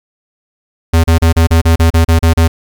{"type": "tone bursts", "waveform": "square", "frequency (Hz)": 82.41, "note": "E2", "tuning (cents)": 0, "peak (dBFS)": -6, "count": 11, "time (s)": [0.93, 2.48], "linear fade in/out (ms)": 10, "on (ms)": 110, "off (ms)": 34, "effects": ["8-bit"]}